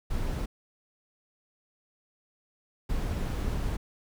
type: noise bursts at uneven times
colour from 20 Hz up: brown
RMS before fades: -30 dBFS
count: 2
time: 0.1-0.46 / 2.89-3.77 s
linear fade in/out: 10 ms
effects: none